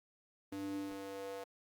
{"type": "tone with high-pass filter sweep", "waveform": "square", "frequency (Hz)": 98, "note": "G2", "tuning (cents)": 0, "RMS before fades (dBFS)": -43, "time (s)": [0.52, 1.44], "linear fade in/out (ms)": 5, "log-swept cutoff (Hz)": [240, 560], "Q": 3.7, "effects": ["Opus 32 kbps"]}